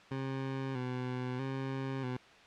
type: tone with vibrato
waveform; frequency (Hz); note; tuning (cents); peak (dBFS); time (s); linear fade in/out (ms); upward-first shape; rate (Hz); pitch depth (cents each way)
20% pulse; 130; C3; -11; -30; 0.11-2.17; 5; square; 0.78; 53
effects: white hiss -56 dBFS RMS until 2.46 s + low-pass 3000 Hz 12 dB/octave